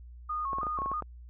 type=tone with vibrato; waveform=sine; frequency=1159 Hz; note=D6; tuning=23 cents flat; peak=-30 dBFS; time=0.29-1.01 s; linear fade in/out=10 ms; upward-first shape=square; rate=3.1 Hz; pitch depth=100 cents each way
type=clicks; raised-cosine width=1 ms; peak=-24 dBFS; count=9; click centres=0.532 / 0.585 / 0.632 / 0.668 / 0.788 / 0.819 / 0.86 / 0.916 / 1.023 s
effects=added 60 Hz sine -45 dBFS peak until 1.29 s

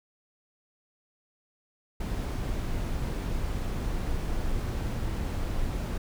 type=noise; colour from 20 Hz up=brown; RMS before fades=-30 dBFS; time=2-5.98 s; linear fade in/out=5 ms; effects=none

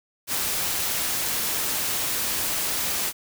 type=noise; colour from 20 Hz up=white; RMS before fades=-26 dBFS; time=0.27-3.13 s; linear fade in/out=50 ms; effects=none

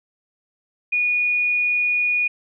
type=tone; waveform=sine; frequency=2454 Hz; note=D#7; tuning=25 cents flat; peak=-17 dBFS; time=0.92-2.28 s; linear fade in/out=10 ms; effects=none

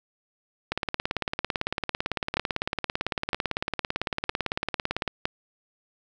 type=two click trains; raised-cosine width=0.3 ms; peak=-9 / -10 dBFS; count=4 / 79; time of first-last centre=2.37-5.255 / 0.72-5.078 s; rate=1.04 / 17.9 Hz; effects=none

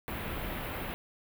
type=band-stop noise; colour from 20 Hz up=pink; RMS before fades=-37 dBFS; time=0.08-0.94 s; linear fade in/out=0 ms; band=3100 to 13000 Hz; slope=24 dB/octave; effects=none

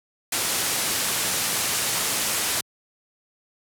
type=low-pass noise; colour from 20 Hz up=white; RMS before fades=-25 dBFS; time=0.32-2.61 s; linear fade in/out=5 ms; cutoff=12000 Hz; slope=24 dB/octave; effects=high-pass 80 Hz 12 dB/octave

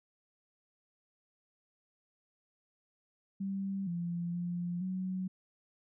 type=tone with pitch steps; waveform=sine; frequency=195 / 172.3 / 174.9 / 186.1 Hz; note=G3 / F3 / F3 / F#3; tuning=-9 / -23 / +3 / +10 cents; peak=-33 dBFS; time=3.4-5.28 s; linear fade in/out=10 ms; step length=470 ms; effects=none

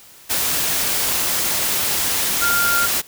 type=tone in noise; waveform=sine; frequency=1396.9 Hz; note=F6; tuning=in tune; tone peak=-17 dBFS; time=2.41-2.87 s; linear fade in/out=20 ms; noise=white; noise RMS=-20 dBFS; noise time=0.29-3.02 s; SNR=0 dB; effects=white hiss -45 dBFS RMS until 3.07 s

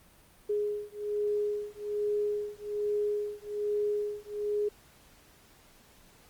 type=beating tone pair; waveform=sine; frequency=415.3 / 416.5 Hz; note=G#4 / G#4; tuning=0 / +5 cents; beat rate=1.2 Hz; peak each=-32 / -32 dBFS; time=0.49-4.69 s; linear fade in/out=10 ms; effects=pink hiss -59 dBFS RMS until 6.29 s + Opus 32 kbps

